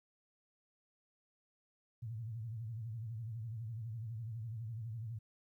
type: tone with vibrato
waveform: sine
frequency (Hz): 113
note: A2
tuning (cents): +47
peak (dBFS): -40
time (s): 2.02-5.19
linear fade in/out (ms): 10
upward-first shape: sine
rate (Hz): 12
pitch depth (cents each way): 120
effects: 13-bit